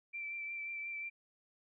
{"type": "tone with vibrato", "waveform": "sine", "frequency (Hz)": 2341, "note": "D7", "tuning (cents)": -6, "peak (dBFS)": -39, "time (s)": [0.13, 1.1], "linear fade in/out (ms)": 20, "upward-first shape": "triangle", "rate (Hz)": 5.6, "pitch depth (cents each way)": 23, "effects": []}